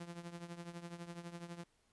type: tone with tremolo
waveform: sawtooth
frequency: 171.7 Hz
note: F3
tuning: 29 cents flat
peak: -39 dBFS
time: 0-1.64 s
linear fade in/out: 5 ms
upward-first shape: triangle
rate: 12 Hz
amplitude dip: 80%
effects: pink hiss -75 dBFS RMS until 1.92 s + resampled to 24000 Hz